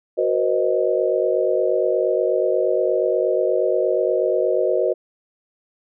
sine chord, C half-diminished seventh, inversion second, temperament equal with one note detuned, 370 / 474.9 / 523.3 / 622.3 Hz, Gb4 / Bb4 / C5 / Eb5, 0 / +32 / 0 / 0 cents, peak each -22 dBFS, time 0.17-4.94 s, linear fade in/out 20 ms, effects none

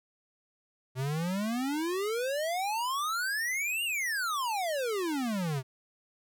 square exponential two-way sweep, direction up then down, 125.2 to 2881 to 125.2 Hz, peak -30 dBFS, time 0.95-5.63 s, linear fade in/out 50 ms, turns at 3.84 s, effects none

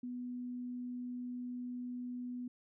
sine tone, 246.9 Hz, B3, in tune, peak -39 dBFS, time 0.03-2.48 s, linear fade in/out 5 ms, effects none

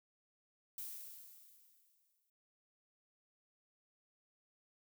violet noise with exponential decay, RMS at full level -44 dBFS, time 0.78-2.3 s, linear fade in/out 2 ms, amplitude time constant 330 ms, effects none

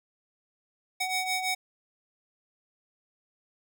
sawtooth ring-modulated tone, 1500 Hz, F#6, 23 cents sharp, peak -21 dBFS, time 1-1.55 s, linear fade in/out 10 ms, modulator 753 Hz, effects none

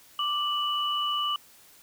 sine tone pair together, 1176 / 2958 Hz, D6 / F#7, +2 / -1 cents, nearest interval octave + major third, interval 1597 cents, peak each -28 / -28 dBFS, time 0.19-1.36 s, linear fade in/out 2 ms, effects white hiss -55 dBFS RMS until 1.82 s

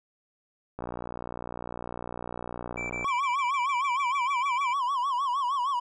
click train, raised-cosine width 1 ms, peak -21 dBFS, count 136, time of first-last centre 0.79-3.044 s, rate 59.9 Hz
triangle tone bursts, 2334 Hz, D7, 11 cents flat, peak -30 dBFS, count 13, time 2.77-4.736 s, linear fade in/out 10 ms, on 130 ms, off 23 ms
triangle tone with vibrato, 1046.5 Hz, C6, in tune, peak -23 dBFS, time 3.04-5.8 s, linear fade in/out 10 ms, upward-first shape sine, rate 6.5 Hz, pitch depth 150 cents each way
effects resampled to 22050 Hz

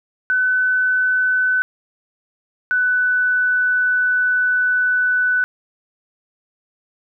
sine tone pair in turn, 1507 / 1494 Hz, F#6 / F#6, +31 / +16 cents, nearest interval unison, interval 15 cents, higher first, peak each -14 dBFS, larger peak neither, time 0.3-1.62 / 2.71-5.44 s, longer second, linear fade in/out 0 ms, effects none

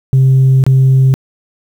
sine tone with dropouts, 132.4 Hz, C3, 21 cents sharp, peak -3 dBFS, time 0.13-1.14 s, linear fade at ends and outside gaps 0 ms, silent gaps 0.639-0.665 s, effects tanh soft clip ceiling -3 dBFS + 7-bit

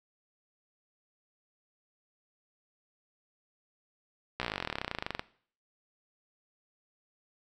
slowing click train, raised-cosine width 0.3 ms, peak -16 dBFS, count 30, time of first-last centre 4.4-5.194 s, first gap 15 ms, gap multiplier 1.04, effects noise-tail reverb RT60 0.5 s tail -18 dB re dry

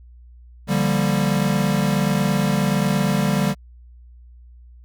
square chord, G minor seventh, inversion second, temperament equal, 146.83 / 174.61 / 196 / 233.1 Hz, D3 / F3 / G3 / Bb3, 0 / 0 / 0 / 0 cents, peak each -23 / -27 / -21 / -27 dBFS, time 0.67-3.55 s, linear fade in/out 50 ms, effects added 60 Hz sine -42 dBFS peak until 4.84 s

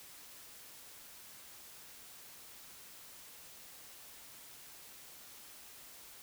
silence, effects white hiss -54 dBFS RMS until 6.22 s

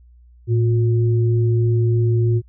sine tone pair together, 112.9 / 358.4 Hz, A2 / F4, +45 / +45 cents, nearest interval octave + minor sixth, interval 2000 cents, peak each -14 / -23 dBFS, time 0.47-2.42 s, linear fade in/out 50 ms, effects added 60 Hz sine -45 dBFS peak until 2.48 s

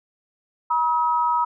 sine tone pair together, 961 / 1276.5 Hz, B5 / D#6, -48 / +44 cents, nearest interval perfect fourth, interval 492 cents, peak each -19 / -23 dBFS, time 0.7-1.45 s, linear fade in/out 10 ms, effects none

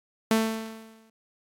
sawtooth tone with exponential decay, 222.2 Hz, A3, 17 cents sharp, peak -14 dBFS, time 0.31-1.1 s, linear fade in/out 2 ms, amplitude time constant 170 ms, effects AAC 64 kbps

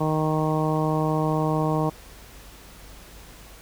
harmonic tone, 155.56 Hz, D#3, in tune, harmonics 1 / 2 / 3 / 4 / 5 / 6 / 7, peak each -24 / -27 / -29 / -30 / -31 / -32 / -32 dBFS, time 0-1.9 s, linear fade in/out 10 ms, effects added 50 Hz sine -47 dBFS peak until 3.61 s + pink hiss -47 dBFS RMS until 3.61 s

